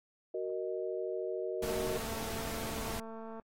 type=chord; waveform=sine; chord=D# minor; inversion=first; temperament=just; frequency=373.4 / 466.7 / 622.3 Hz; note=F#4 / A#4 / D#5; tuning=+16 / +2 / 0 cents; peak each=-37 / -38 / -40 dBFS; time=0.34-1.98 s; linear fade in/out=5 ms
type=noise; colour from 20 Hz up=pink; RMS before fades=-41 dBFS; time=1.62-3 s; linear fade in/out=5 ms
type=click train; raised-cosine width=1 ms; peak=-33 dBFS; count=397; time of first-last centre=1.63-3.398 s; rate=224 Hz
effects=AAC 48 kbps